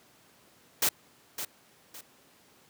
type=noise with echo; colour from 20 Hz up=white; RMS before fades=-25 dBFS; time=0.82-0.89 s; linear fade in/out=5 ms; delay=560 ms; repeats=2; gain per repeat=-10 dB; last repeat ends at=2.01 s; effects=pink hiss -60 dBFS RMS until 2.69 s + high-pass 150 Hz 12 dB/octave